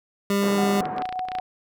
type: tone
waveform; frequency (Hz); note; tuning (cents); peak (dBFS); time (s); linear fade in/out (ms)
25% pulse; 200.2; G3; +37; -16; 0.3-0.81; 2
type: band-pass noise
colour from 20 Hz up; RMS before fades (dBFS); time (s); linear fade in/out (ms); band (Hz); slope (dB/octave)
pink; -33; 0.41-1.03; 10; 160 to 1400; 24
type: tone with tremolo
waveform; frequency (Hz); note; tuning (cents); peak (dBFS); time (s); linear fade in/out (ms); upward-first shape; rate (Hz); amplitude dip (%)
sine; 740; F#5; 0; -25; 0.58-1.4; 2; square; 5.2; 40
type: clicks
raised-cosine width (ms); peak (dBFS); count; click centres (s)
0.3; -17; 11; 0.855 / 0.982 / 1.021 / 1.055 / 1.091 / 1.126 / 1.193 / 1.286 / 1.318 / 1.352 / 1.386
effects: none